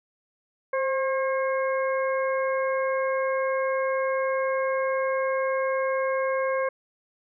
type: harmonic tone with a mistuned harmonic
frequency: 538 Hz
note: C5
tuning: 48 cents sharp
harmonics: 1 / 2 / 3 / 4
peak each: -24 / -30 / -34 / -36 dBFS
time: 0.73-6.69 s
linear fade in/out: 5 ms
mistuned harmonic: 1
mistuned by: -34 cents
effects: none